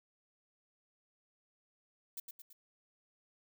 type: noise with echo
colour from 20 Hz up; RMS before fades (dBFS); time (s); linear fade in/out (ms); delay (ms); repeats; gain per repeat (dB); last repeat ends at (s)
violet; -42; 2.17-2.2; 5; 110; 3; -5; 2.53
effects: none